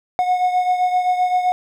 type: beating tone pair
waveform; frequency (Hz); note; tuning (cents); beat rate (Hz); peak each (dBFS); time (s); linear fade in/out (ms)
triangle; 727 / 734.7; F#5 / F#5; -31 / -12; 7.7; -14 / -21; 0.19-1.52; 0
effects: none